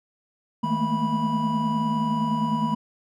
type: tone cluster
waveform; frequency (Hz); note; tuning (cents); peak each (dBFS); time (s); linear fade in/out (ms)
triangle; 158.2 / 212.8 / 222.3 / 232.2 / 981; D#3 / G#3 / A3 / A#3 / B5; +29 / +42 / +18 / -7 / -12; -28 / -28 / -25 / -28 / -24; 0.63-2.75; 10
effects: none